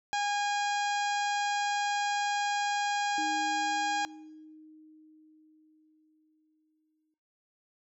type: harmonic tone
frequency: 818 Hz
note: G#5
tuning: 26 cents flat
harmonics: 1 / 2 / 3 / 4 / 5 / 6 / 7 / 8 / 9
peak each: -29 / -35 / -39 / -41 / -43 / -45 / -46 / -47 / -48 dBFS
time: 0.13-4.05 s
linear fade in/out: 0 ms
type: tone with exponential decay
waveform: sine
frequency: 311.1 Hz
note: D#4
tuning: in tune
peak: -36 dBFS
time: 3.18-7.14 s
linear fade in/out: 1 ms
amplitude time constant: 860 ms
effects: noise-tail reverb RT60 0.8 s tail -22 dB re dry